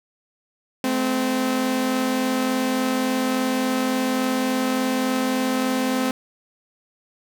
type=tone pair together; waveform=sawtooth; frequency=215.3 / 258.8 Hz; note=A3 / C4; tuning=-37 / -19 cents; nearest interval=minor third; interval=318 cents; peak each=-23 / -17 dBFS; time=0.84-6.11 s; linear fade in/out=2 ms; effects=none